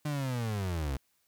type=linear sweep; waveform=35% pulse; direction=down; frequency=152.4 to 63.3 Hz; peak=-29 dBFS; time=0.05-0.97 s; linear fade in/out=5 ms; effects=white hiss -73 dBFS RMS until 1.27 s